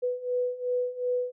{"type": "beating tone pair", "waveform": "sine", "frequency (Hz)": [493.9, 496.6], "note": ["B4", "B4"], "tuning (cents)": [0, 9], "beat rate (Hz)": 2.7, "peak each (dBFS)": [-31, -28], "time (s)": [0.02, 1.32], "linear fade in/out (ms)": 20, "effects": []}